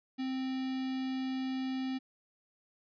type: tone with notch filter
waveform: square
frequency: 261.6 Hz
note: C4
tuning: in tune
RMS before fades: -35 dBFS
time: 0.18-1.99 s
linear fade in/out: 20 ms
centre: 1100 Hz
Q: 0.84
effects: resampled to 11025 Hz